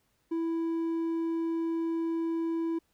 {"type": "tone with hard clipping", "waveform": "sine", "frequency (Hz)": 330, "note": "E4", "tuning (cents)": 2, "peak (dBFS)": -29, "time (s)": [0.31, 2.79], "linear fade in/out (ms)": 10, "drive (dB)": 3, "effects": ["pink hiss -73 dBFS RMS until 2.93 s"]}